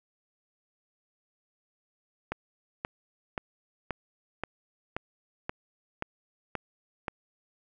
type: click train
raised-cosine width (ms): 0.5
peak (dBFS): -16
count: 10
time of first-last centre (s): 2.32-7.082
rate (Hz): 1.89
effects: none